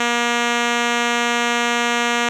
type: tone with low-pass filter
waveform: 5% pulse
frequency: 238 Hz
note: A#3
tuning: 36 cents sharp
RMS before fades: -19 dBFS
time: 0-2.29 s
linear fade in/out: 2 ms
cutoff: 5800 Hz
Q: 0.98
effects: none